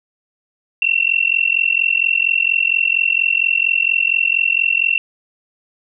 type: tone with amplitude modulation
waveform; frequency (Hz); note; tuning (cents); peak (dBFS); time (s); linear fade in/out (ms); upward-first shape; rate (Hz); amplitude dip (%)
sine; 2716; F7; -49; -9; 0.82-4.98; 2; sine; 44.3; 95
effects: none